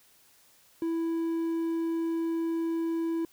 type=tone; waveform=triangle; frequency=330.2 Hz; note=E4; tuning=3 cents sharp; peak=-25 dBFS; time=0.82-3.25 s; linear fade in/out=2 ms; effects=white hiss -61 dBFS RMS until 3.32 s